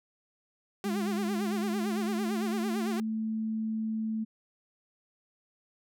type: tone with vibrato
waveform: sawtooth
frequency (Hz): 370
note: F#4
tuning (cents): 0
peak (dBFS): -30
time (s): 0.84-3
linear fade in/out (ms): 0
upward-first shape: sine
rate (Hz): 8.9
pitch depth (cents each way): 160
type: tone with pitch glide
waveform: sine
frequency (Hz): 207.7 to 220.1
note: G#3 to A3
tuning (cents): 0 to +1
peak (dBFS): -29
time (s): 0.84-4.25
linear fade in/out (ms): 20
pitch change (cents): +101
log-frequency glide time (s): 1.07-2.78
effects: none